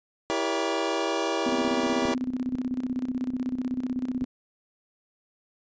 25% pulse chord, E diminished seventh, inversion none, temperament just, 329.6 / 395.6 / 474.7 / 569.6 Hz, E4 / G4 / Bb4 / Db5, 0 / +16 / +31 / +47 cents, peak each -26 / -27 / -28 / -28 dBFS, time 0.3-2.14 s, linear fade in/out 0 ms
sine tone with tremolo, 253.6 Hz, B3, 46 cents sharp, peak -24 dBFS, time 1.46-4.25 s, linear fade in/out 5 ms, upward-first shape square, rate 16 Hz, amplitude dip 70%
clicks, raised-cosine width 3 ms, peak -24 dBFS, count 3, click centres 2.054 / 2.549 / 4.221 s
effects resampled to 16000 Hz

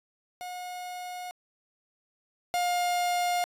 45% pulse tone pair in turn, 722 / 709.2 Hz, F#5 / F5, -43 / +26 cents, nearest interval unison, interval 31 cents, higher first, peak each -36 / -25 dBFS, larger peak second, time 0.41-1.31 / 2.54-3.44 s, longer neither, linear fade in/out 0 ms, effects resampled to 32000 Hz

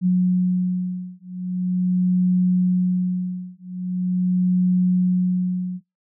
sine beating tone pair, 181.5 / 181.92 Hz, F#3 / F#3, -33 / -29 cents, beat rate 0.42 Hz, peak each -20 dBFS, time 0.01-5.81 s, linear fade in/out 50 ms, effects noise-tail reverb RT60 0.2 s tail -25 dB re dry

